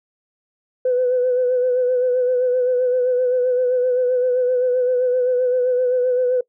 sine tone with vibrato, 501 Hz, B4, 25 cents sharp, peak -14 dBFS, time 0.85-6.41 s, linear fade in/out 5 ms, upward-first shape sine, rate 7.7 Hz, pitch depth 35 cents each way, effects noise-tail reverb RT60 0.1 s tail -22 dB re dry + tanh soft clip ceiling -10 dBFS

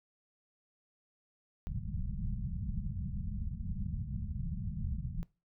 pink low-pass noise, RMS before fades -37 dBFS, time 1.67-5.23 s, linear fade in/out 0 ms, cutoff 210 Hz, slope 96 dB/octave, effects noise-tail reverb RT60 0.3 s tail -21 dB re dry

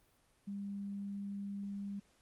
sine tone, 200.1 Hz, G3, 36 cents sharp, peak -39 dBFS, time 0.47-2 s, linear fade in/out 10 ms, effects pink hiss -71 dBFS RMS until 2.21 s + Opus 32 kbps

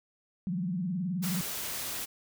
sine tone with vibrato, 180 Hz, F#3, 47 cents flat, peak -29 dBFS, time 0.47-1.41 s, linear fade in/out 0 ms, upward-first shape sine, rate 19 Hz, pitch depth 170 cents each way
white noise, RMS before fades -36 dBFS, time 1.22-2.06 s, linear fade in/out 20 ms
effects none

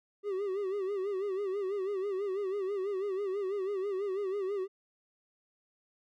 triangle tone with vibrato, 392 Hz, G4, in tune, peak -29 dBFS, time 0.23-4.68 s, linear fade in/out 50 ms, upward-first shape sine, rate 6.1 Hz, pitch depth 97 cents each way, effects none

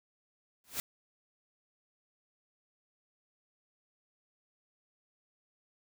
white noise with exponential growth, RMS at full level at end -31 dBFS, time 0.64-0.8 s, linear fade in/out 1 ms, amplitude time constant 33 ms, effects none

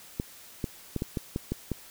clicks, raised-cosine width 3 ms, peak -16 dBFS, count 8, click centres 0.199 / 0.642 / 0.963 / 1.021 / 1.172 / 1.361 / 1.52 / 1.717 s, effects white hiss -50 dBFS RMS until 1.9 s

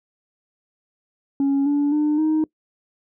sine tone with pitch steps, 277.2 / 288.3 / 299.9 / 311.9 Hz, C#4 / D4 / D4 / D#4, 0 / -32 / +36 / +4 cents, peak -14 dBFS, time 1.4-2.44 s, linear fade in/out 2 ms, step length 260 ms, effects noise-tail reverb RT60 0.1 s tail -23 dB re dry + tanh soft clip ceiling -15 dBFS

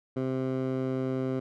15% pulse tone with band-pass filter, 130.81 Hz, C3, in tune, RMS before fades -30 dBFS, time 0.16-1.4 s, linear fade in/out 10 ms, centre 300 Hz, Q 0.66, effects none

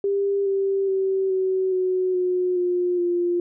sine tone with pitch steps, 398.3 / 391 / 383.8 / 376.8 / 369.9 / 363.1 / 356.5 / 350 Hz, G4 / G4 / G4 / F#4 / F#4 / F#4 / F4 / F4, +28 / -4 / -37 / +32 / 0 / -33 / +36 / +4 cents, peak -19 dBFS, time 0.04-3.4 s, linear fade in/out 2 ms, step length 420 ms, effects none

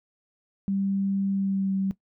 sine tone with pitch glide, 196 to 193.08 Hz, G3 to G3, 0 to -26 cents, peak -23 dBFS, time 0.68-1.91 s, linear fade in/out 0 ms, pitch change -26 cents, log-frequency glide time 1.31-1.73 s, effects noise-tail reverb RT60 0.1 s tail -17 dB re dry

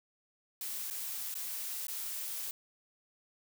blue noise with dropouts, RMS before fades -39 dBFS, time 0.61-2.51 s, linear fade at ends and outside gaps 2 ms, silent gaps 0.902-0.908 / 1.342-1.352 / 1.87-1.882 s, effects none

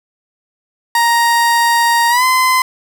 30% pulse tone with pitch glide, 936 to 1026.6 Hz, A#5 to C6, +7 to -33 cents, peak -7 dBFS, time 0.95-2.62 s, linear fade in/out 2 ms, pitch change +160 cents, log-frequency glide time 2.09-2.24 s, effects none

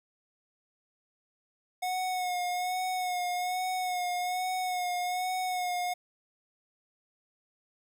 square tone with vibrato, 728 Hz, F#5, 28 cents flat, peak -30 dBFS, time 1.82-5.94 s, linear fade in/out 10 ms, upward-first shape sine, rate 1.2 Hz, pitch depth 32 cents each way, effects 10-bit

